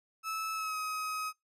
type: tone with pitch glide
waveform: 35% pulse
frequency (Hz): 1305 to 1265.7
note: E6 to D#6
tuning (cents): -18 to +29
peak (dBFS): -32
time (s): 0.23-1.33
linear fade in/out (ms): 50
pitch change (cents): -53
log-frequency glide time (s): 0.54-0.77
effects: noise-tail reverb RT60 0.2 s tail -25 dB re dry + resampled to 32000 Hz